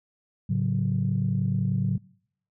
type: chord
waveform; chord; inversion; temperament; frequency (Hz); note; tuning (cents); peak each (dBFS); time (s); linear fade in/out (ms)
sine; F# minor; first; equal with one note detuned; 108.49 / 138.59 / 185; A2 / C#3 / F#3; -24 / 0 / 0; -26; 0.49-1.98; 10
effects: noise-tail reverb RT60 0.7 s tail -25 dB re dry + tanh soft clip ceiling -14 dBFS